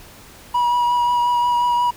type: tone with vibrato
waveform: triangle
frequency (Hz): 967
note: B5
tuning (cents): -37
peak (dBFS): -13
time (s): 0.54-1.91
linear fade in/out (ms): 10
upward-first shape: triangle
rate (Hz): 5.6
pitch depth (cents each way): 19
effects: pink hiss -43 dBFS RMS until 1.96 s